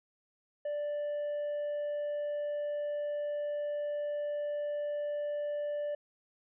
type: tone with hard clipping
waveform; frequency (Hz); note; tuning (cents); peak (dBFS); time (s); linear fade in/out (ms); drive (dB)
sine; 587.3; D5; 0; -33; 0.65-5.95; 5; 2
effects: resampled to 8000 Hz